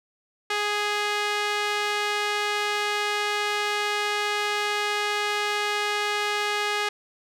sawtooth tone with band-pass filter, 415.3 Hz, G#4, in tune, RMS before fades -26 dBFS, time 0.5-6.89 s, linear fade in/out 5 ms, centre 2400 Hz, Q 0.76, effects none

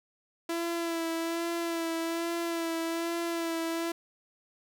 sawtooth tone with vibrato, 334 Hz, E4, 23 cents sharp, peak -26 dBFS, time 0.49-3.92 s, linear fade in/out 5 ms, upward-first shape sine, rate 1.2 Hz, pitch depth 26 cents each way, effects none

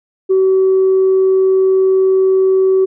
sine tone, 379.7 Hz, F#4, 45 cents sharp, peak -7 dBFS, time 0.29-2.86 s, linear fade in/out 20 ms, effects tanh soft clip ceiling -5 dBFS

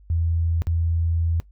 sine tone with dropouts, 83.2 Hz, E2, 17 cents sharp, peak -19 dBFS, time 0.1-1.4 s, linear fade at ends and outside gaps 0 ms, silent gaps 0.62-0.67 s, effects noise-tail reverb RT60 0.1 s tail -19 dB re dry + added 50 Hz sine -47 dBFS peak until 1.51 s

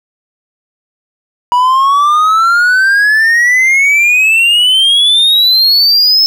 triangle exponential sweep, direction up, 970 to 5274 Hz, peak -4 dBFS, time 1.52-6.26 s, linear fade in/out 0 ms, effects none

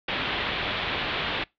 white low-pass noise, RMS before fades -29 dBFS, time 0.08-1.44 s, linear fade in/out 5 ms, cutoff 3700 Hz, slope 48 dB/octave, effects noise-tail reverb RT60 0.2 s tail -24 dB re dry

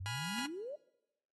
sine exponential sweep, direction up, 87.31 to 622.3 Hz, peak -40 dBFS, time 0-0.76 s, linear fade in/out 10 ms
15% pulse chord, F diminished, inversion first, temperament equal with one note detuned, 830.6 / 987.8 / 1414.8 Hz, Ab5 / Cb6 / F6, 0 / 0 / +22 cents, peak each -37 dBFS, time 0.06-0.46 s, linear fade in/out 0 ms
white noise with exponential decay, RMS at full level -42 dBFS, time 0.38-0.51 s, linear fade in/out 5 ms, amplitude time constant 27 ms
effects noise-tail reverb RT60 0.9 s tail -22 dB re dry + AAC 32 kbps

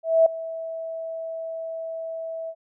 sine tone with ADSR envelope, 653 Hz, E5, 17 cents flat, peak -11 dBFS, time 0.03-2.55 s, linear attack 230 ms, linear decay 4 ms, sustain -18 dB, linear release 60 ms, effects none

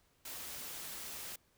white noise, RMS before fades -45 dBFS, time 0.25-1.36 s, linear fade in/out 5 ms, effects pink hiss -72 dBFS RMS until 1.57 s

